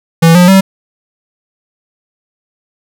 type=tone with pitch steps; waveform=square; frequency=165.3 / 178.19 / 192.09 Hz; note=E3 / F3 / G3; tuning=+5 / +35 / -35 cents; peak=-3 dBFS; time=0.22-0.61 s; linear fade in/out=10 ms; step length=130 ms; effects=none